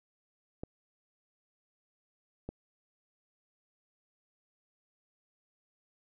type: clicks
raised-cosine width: 2 ms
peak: -25 dBFS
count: 2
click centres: 0.635 / 2.49 s
effects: none